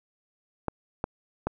clicks, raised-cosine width 1 ms, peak -13 dBFS, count 3, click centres 0.683 / 1.041 / 1.47 s, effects none

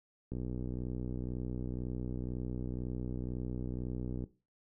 click train, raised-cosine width 3 ms, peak -26 dBFS, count 244, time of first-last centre 0.32-4.239 s, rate 62 Hz, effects noise-tail reverb RT60 0.3 s tail -17 dB re dry

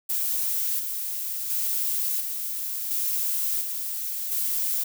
violet noise with tremolo, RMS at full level -26 dBFS, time 0.09-4.84 s, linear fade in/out 10 ms, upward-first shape square, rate 0.71 Hz, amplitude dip 40%, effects none

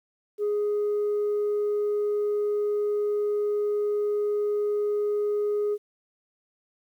sine tone, 415.3 Hz, G#4, in tune, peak -21 dBFS, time 0.38-5.78 s, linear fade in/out 50 ms, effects tanh soft clip ceiling -21 dBFS + 10-bit

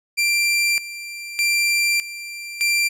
sawtooth tone with tremolo, 2364 Hz, D7, 11 cents sharp, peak -13 dBFS, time 0.17-2.89 s, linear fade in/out 20 ms, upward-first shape square, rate 0.82 Hz, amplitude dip 80%, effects low-pass 12000 Hz 12 dB/octave

